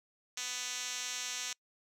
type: tone with band-pass filter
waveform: 5% pulse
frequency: 249 Hz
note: B3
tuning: 14 cents sharp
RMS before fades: -39 dBFS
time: 0.37-1.53 s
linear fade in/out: 2 ms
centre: 5300 Hz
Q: 5.5
effects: noise-tail reverb RT60 0.1 s tail -26 dB re dry